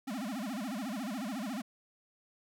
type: tone with vibrato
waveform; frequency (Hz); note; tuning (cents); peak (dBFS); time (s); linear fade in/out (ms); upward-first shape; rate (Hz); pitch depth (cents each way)
square; 233.1; A#3; 0; -36; 0.07-1.62; 10; sine; 14; 290
effects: none